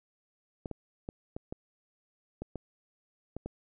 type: clicks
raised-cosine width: 2 ms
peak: -24 dBFS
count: 9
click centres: 0.658 / 0.713 / 1.089 / 1.365 / 1.525 / 2.42 / 2.557 / 3.366 / 3.46 s
effects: none